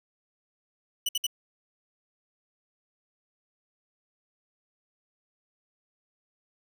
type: tone bursts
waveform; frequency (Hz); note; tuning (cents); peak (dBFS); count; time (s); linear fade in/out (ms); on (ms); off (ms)
sawtooth; 2964; F#7; +2; -22; 3; 1.06-1.267; 5; 29; 60
effects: none